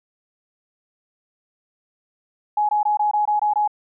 sine tone bursts, 839 Hz, G#5, 17 cents sharp, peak -16 dBFS, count 8, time 2.57-3.677 s, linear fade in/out 5 ms, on 120 ms, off 21 ms, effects none

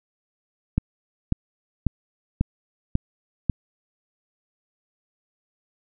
click train, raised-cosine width 5 ms, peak -7 dBFS, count 6, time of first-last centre 0.78-3.497 s, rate 1.84 Hz, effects none

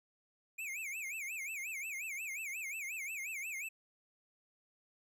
square tone with vibrato, 2370 Hz, D7, 15 cents sharp, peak -40 dBFS, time 0.58-3.69 s, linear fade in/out 10 ms, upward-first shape sine, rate 5.6 Hz, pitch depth 210 cents each way, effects none

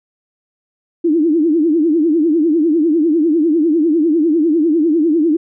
sine tone with vibrato, 317.7 Hz, D#4, 36 cents sharp, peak -10 dBFS, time 1.04-5.37 s, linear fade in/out 10 ms, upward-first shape triangle, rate 10 Hz, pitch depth 180 cents each way, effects none

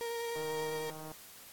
35% pulse tone with vibrato, 466.8 Hz, A#4, 2 cents sharp, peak -34 dBFS, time 0.01-0.9 s, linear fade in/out 0 ms, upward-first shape sine, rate 10 Hz, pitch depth 12 cents each way
click train, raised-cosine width 1 ms, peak -34 dBFS, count 119, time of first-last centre 0.36-1.116 s, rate 156 Hz
effects white hiss -53 dBFS RMS until 1.52 s + AAC 64 kbps

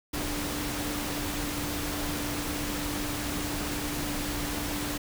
sine tone in noise, 294.1 Hz, D4, 3 cents sharp, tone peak -35 dBFS, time 0.13-4.98 s, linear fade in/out 10 ms, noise pink, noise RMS -33 dBFS, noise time 0.13-4.98 s, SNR -5 dB, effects none

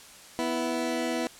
20% pulse tone pair together, 246.9 / 329.4 Hz, B3 / E4, 0 / -1 cents, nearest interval perfect fourth, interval 499 cents, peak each -25 dBFS, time 0.39-1.27 s, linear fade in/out 0 ms, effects white hiss -49 dBFS RMS until 1.39 s + low-pass 10000 Hz 12 dB/octave

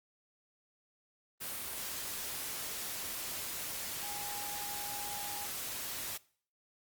sine tone in noise, 820 Hz, G#5, 22 cents flat, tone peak -44 dBFS, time 4.02-5.47 s, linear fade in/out 20 ms, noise white, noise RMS -40 dBFS, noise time 1.4-6.18 s, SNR -7 dB, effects noise-tail reverb RT60 0.5 s tail -21 dB re dry + Opus 32 kbps

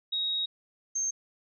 sine tone pair in turn, 3782 / 6361 Hz, A#7 / G8, +24 / +24 cents, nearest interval major sixth, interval 900 cents, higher second, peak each -27 dBFS, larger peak neither, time 0.12-0.46 / 0.95-1.11 s, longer first, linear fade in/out 10 ms, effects none

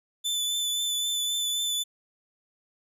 sawtooth tone with vibrato, 3508 Hz, A7, 6 cents flat, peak -23 dBFS, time 0.24-1.84 s, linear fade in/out 20 ms, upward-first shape triangle, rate 3.8 Hz, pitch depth 21 cents each way, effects resampled to 32000 Hz

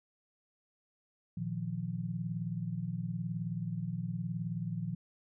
sine chord, Bb suspended fourth, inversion none, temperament equal, 116.54 / 155.56 / 174.61 Hz, Bb2 / Eb3 / F3, 0 / 0 / 0 cents, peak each -39 / -39 / -37 dBFS, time 1.37-4.95 s, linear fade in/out 5 ms, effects none

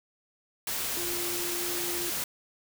sine tone in noise, 349.2 Hz, F4, in tune, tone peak -36 dBFS, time 0.97-2.1 s, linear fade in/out 2 ms, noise white, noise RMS -32 dBFS, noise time 0.67-2.24 s, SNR -7 dB, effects none

